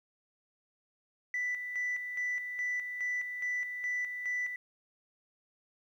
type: tone with tremolo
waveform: sine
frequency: 1980 Hz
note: B6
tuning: 4 cents sharp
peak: -29 dBFS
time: 1.34-4.56 s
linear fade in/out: 2 ms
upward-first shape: square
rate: 2.4 Hz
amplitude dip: 55%
effects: tanh soft clip ceiling -28 dBFS + 11-bit